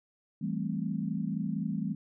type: chord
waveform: sine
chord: A minor seventh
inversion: second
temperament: equal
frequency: 164.81 / 196 / 220 / 261.6 Hz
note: E3 / G3 / A3 / C4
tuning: 0 / 0 / 0 / 0 cents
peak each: -35 / -34 / -35 / -39 dBFS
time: 0.41-1.95 s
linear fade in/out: 10 ms
effects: none